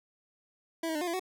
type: tone with pitch steps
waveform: 25% pulse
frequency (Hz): 328.9 / 320.2 / 299.9 / 356.6 / 337.2 / 372.4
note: E4 / D#4 / D4 / F4 / E4 / F#4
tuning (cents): -4 / +50 / +36 / +36 / +39 / +11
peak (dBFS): -27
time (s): 0.83-1.196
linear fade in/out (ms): 5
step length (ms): 61
effects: none